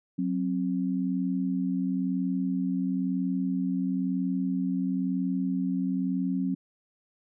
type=tone pair together; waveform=sine; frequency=185 / 266 Hz; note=F#3 / C4; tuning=0 / +29 cents; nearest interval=tritone; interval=629 cents; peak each=-28 dBFS; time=0.18-6.55 s; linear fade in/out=10 ms; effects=none